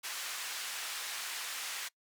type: band-pass noise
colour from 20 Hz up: pink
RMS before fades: -40 dBFS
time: 0.03-1.89 s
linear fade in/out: 20 ms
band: 1500 to 12000 Hz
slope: 12 dB/octave
effects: noise-tail reverb RT60 0.1 s tail -23 dB re dry